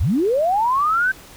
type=linear sweep; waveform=sine; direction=up; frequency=53.4 to 1568 Hz; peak=-15 dBFS; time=0-1.12 s; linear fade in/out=10 ms; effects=pink hiss -43 dBFS RMS until 1.36 s